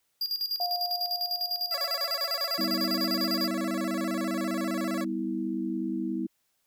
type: tone with tremolo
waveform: square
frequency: 4813 Hz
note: D8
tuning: 42 cents sharp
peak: -27 dBFS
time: 0.21-3.48 s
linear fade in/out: 5 ms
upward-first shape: square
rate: 10 Hz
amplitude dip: 70%
type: tone with exponential decay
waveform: sine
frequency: 707 Hz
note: F5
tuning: 21 cents sharp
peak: -29 dBFS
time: 0.6-4.1 s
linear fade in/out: 2 ms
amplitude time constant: 760 ms
type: tone with vibrato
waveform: 20% pulse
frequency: 613 Hz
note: D#5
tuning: 26 cents flat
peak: -29 dBFS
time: 1.71-5.05 s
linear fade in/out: 20 ms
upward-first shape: square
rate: 15 Hz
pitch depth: 150 cents each way
type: chord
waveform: sine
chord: E minor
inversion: first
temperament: equal with one note detuned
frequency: 196 / 246.9 / 323.8 Hz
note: G3 / B3 / E4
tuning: 0 / 0 / -31 cents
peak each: -34 / -33 / -31 dBFS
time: 2.58-6.27 s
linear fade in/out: 10 ms
effects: white hiss -74 dBFS RMS until 6.66 s